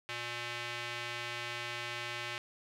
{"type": "tone with band-pass filter", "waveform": "square", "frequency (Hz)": 119.5, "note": "A#2", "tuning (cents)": 43, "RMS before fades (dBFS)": -40, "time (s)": [0.09, 2.38], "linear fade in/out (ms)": 0, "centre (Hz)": 2600, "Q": 1.4, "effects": []}